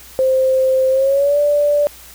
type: tone with pitch glide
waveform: sine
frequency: 523.3 to 584 Hz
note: C5 to D5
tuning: 0 to -10 cents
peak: -11 dBFS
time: 0.19-1.87 s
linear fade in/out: 0 ms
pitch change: +190 cents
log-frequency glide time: 0.9-1.39 s
effects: added 60 Hz sine -46 dBFS peak until 2.14 s + white hiss -40 dBFS RMS until 2.14 s